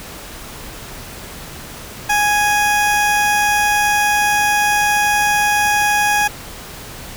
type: tone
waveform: 20% pulse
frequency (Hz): 830.6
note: G#5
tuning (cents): 0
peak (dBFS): -8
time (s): 2.09-6.28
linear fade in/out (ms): 10
effects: pink hiss -33 dBFS RMS until 7.16 s